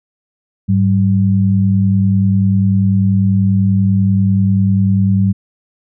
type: tone pair together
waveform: sine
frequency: 102.1 / 192.31 Hz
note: G#2 / G3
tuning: -29 / -33 cents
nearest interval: major seventh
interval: 1096 cents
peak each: -12 dBFS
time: 0.68-5.33 s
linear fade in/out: 20 ms
effects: none